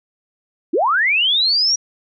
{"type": "linear sweep", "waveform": "sine", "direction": "up", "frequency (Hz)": [261.6, 5760], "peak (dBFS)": -13, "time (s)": [0.73, 1.76], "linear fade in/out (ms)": 10, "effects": []}